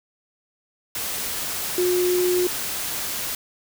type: tone in noise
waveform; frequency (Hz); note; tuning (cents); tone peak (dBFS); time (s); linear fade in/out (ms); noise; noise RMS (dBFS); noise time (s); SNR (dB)
sine; 359.8; F#4; -48; -18; 1.78-2.47; 2; white; -28; 0.95-3.35; +7
effects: none